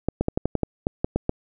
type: clicks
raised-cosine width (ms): 2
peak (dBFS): -8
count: 11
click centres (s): 0.086 / 0.21 / 0.284 / 0.375 / 0.456 / 0.553 / 0.633 / 0.869 / 1.045 / 1.16 / 1.294
effects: none